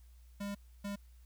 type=tone bursts at uneven times; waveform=square; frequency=201.6 Hz; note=G3; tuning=49 cents sharp; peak=-38 dBFS; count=2; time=0.4-0.55 / 0.84-0.96 s; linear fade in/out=10 ms; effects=added 60 Hz sine -55 dBFS peak until 1.25 s + white hiss -72 dBFS RMS until 1.25 s